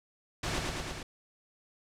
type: noise with echo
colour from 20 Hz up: pink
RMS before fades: -33 dBFS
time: 0.43-0.59 s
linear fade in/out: 5 ms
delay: 110 ms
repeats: 4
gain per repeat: -2 dB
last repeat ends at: 1.03 s
effects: low-pass 7000 Hz 12 dB/octave